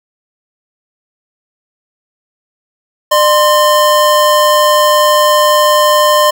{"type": "tone pair together", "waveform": "square", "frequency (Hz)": [602, 1045.1], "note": ["D5", "C6"], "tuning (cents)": [43, -2], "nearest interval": "minor seventh", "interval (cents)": 955, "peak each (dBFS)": -10, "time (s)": [3.11, 6.31], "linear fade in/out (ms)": 10, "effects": []}